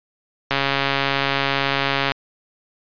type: click train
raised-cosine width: 0.3 ms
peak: -3 dBFS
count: 223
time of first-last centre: 0.51-2.119 s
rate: 138 Hz
effects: resampled to 11025 Hz